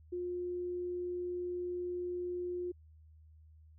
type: tone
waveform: sine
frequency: 355.8 Hz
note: F4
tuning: 32 cents sharp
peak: -35 dBFS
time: 0.12-2.72 s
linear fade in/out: 10 ms
effects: added 78 Hz sine -56 dBFS peak until 3.78 s